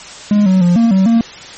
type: tone with pitch steps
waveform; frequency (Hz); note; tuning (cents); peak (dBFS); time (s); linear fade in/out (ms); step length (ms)
triangle; 207.1 / 187.3 / 175.5 / 230.9 / 190.3 / 230.3; G#3 / F#3 / F3 / A#3 / F#3 / A#3; -5 / +21 / +9 / -16 / +49 / -21; -5; 0.31-1.21; 2; 150
effects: white hiss -32 dBFS RMS until 1.57 s + MP3 32 kbps